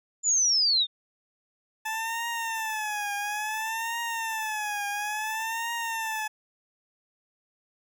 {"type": "linear sweep", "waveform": "sine", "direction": "down", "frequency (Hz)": [7120, 3550], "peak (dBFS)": -20, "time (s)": [0.23, 0.87], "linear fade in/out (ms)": 50}
{"type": "tone with vibrato", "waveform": "20% pulse", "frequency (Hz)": 872, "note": "A5", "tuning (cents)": -16, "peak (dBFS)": -24, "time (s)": [1.85, 6.28], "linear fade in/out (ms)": 10, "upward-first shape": "triangle", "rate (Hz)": 0.58, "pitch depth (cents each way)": 130}
{"effects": []}